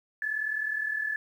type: tone pair together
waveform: sine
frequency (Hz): 1693.4 / 1733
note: G#6 / A6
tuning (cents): +33 / -27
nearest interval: unison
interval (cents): 40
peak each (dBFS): -34 / -29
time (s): 0.22-1.16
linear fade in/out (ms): 2
effects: 10-bit